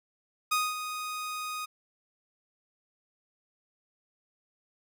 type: tone with ADSR envelope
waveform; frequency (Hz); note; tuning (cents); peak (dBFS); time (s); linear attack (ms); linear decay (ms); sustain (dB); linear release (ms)
sawtooth; 1244.5; D#6; 0; -20; 0.51-1.66; 12; 220; -10; 16
effects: none